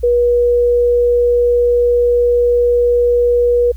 sine tone, 482.8 Hz, B4, 39 cents flat, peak -9 dBFS, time 0.03-3.72 s, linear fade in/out 10 ms, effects added 60 Hz sine -25 dBFS peak until 3.76 s + white hiss -53 dBFS RMS until 3.76 s

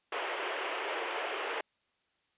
pink band-pass noise, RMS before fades -36 dBFS, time 0.12-1.61 s, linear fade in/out 5 ms, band 370 to 3200 Hz, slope 48 dB/octave, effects white hiss -75 dBFS RMS until 2.37 s + resampled to 8000 Hz

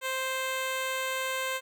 10% pulse tone, 523.3 Hz, C5, in tune, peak -21 dBFS, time 0.01-1.61 s, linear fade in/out 50 ms, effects none

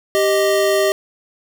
square tone pair together, 392 / 622.3 Hz, G4 / D#5, 0 / 0 cents, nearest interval minor sixth, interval 800 cents, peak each -17 dBFS, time 0.15-0.92 s, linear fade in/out 0 ms, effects none

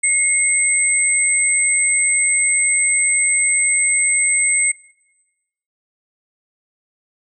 sine tone pair together, 2164 / 8190 Hz, C#7 / C9, -42 / -38 cents, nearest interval octave + major seventh, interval 2304 cents, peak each -17 / -15 dBFS, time 0.03-4.72 s, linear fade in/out 10 ms, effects noise-tail reverb RT60 1.0 s tail -21 dB re dry

